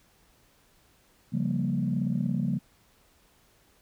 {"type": "chord", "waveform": "sine", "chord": "G half-diminished seventh", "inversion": "second", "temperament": "equal", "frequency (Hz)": [138.59, 174.61, 196, 233.1], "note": ["Db3", "F3", "G3", "Bb3"], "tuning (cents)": [0, 0, 0, 0], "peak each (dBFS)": -30, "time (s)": [1.32, 2.59], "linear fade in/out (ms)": 20, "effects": ["tanh soft clip ceiling -17 dBFS", "pink hiss -63 dBFS RMS until 3.81 s"]}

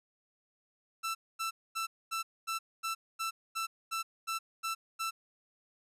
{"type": "tone bursts", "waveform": "sawtooth", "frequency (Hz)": 1332, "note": "E6", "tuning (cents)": 18, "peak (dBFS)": -29, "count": 12, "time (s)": [1.03, 5.11], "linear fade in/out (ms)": 20, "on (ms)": 120, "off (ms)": 240, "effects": ["resampled to 32000 Hz"]}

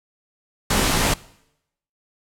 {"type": "noise with comb filter", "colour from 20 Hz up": "pink", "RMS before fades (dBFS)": -19, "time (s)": [0.7, 1.14], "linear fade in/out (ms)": 5, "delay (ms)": 17, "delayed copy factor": -0.85, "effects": ["noise-tail reverb RT60 0.8 s tail -21 dB re dry", "low-pass 12000 Hz 12 dB/octave"]}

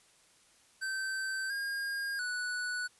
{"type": "tone with pitch steps", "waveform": "square", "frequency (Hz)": [1549, 1620, 1478], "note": ["G6", "G#6", "F#6"], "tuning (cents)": [-21, -43, -2], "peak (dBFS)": -34, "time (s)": [0.81, 2.88], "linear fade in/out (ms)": 20, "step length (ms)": 690, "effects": ["white hiss -64 dBFS RMS until 2.99 s", "resampled to 24000 Hz"]}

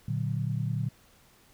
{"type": "chord", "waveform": "sine", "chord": "Bb augmented", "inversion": "none", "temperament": "equal", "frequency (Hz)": [116.54, 146.83, 185], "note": ["Bb2", "D3", "F#3"], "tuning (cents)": [0, 0, 0], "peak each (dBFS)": [-30, -31, -36], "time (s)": [0.08, 0.89], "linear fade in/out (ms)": 5, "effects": ["pink hiss -60 dBFS RMS until 1.53 s"]}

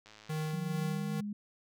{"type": "click train", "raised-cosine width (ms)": 0.2, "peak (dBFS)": -36, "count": 49, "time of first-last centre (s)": [0.06, 0.509], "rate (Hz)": 107}
{"type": "tone with tremolo", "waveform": "square", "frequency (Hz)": 155.6, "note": "D#3", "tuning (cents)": 0, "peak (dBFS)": -33, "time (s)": [0.29, 1.21], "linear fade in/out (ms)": 10, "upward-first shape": "sine", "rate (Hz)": 2.3, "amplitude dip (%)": 40}
{"type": "tone with pitch glide", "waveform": "sine", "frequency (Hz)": [179.8, 206.5], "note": ["F#3", "G#3"], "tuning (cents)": [-49, -10], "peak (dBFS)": -35, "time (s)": [0.53, 1.33], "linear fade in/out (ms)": 5, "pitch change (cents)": 239, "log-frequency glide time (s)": [0.74, 1.11]}
{"effects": []}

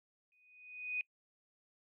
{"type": "tone with exponential growth", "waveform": "sine", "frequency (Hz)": 2489, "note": "D#7", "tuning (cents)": 0, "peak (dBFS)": -32, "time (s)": [0.32, 1.01], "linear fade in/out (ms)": 1, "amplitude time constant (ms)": 150, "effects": ["noise-tail reverb RT60 0.1 s tail -25 dB re dry"]}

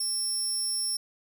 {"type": "tone", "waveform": "20% pulse", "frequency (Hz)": 5400, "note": "E8", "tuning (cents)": 41, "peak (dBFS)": -22, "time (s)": [0, 0.97], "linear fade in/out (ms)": 5, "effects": []}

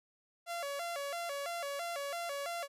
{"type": "tone with vibrato", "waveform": "sawtooth", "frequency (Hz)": 622.3, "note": "D#5", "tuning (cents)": 0, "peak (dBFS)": -33, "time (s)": [0.46, 2.68], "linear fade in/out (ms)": 50, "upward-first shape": "square", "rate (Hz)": 3, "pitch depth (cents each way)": 170, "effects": ["resampled to 32000 Hz"]}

